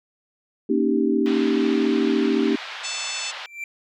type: chord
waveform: sine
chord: Eb dominant seventh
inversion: second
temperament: equal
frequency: 233.1 / 277.2 / 311.1 / 392 Hz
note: Bb3 / Db4 / Eb4 / G4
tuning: 0 / 0 / 0 / 0 cents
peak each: -23 dBFS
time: 0.69-2.56 s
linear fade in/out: 10 ms
type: band-pass noise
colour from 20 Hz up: white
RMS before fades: -35 dBFS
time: 1.26-3.46 s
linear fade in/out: 0 ms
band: 660 to 3700 Hz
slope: 24 dB/octave
type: harmonic tone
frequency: 880 Hz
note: A5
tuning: in tune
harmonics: 3 / 4 / 5 / 6 / 7 / 8 / 9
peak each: -33 / -34 / -35 / -36 / -36 / -37 / -38 dBFS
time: 2.83-3.32 s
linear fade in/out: 20 ms
type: tone with exponential growth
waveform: triangle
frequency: 2349 Hz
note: D7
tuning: in tune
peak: -24 dBFS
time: 3.35-3.64 s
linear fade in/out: 2 ms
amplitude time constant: 63 ms
effects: none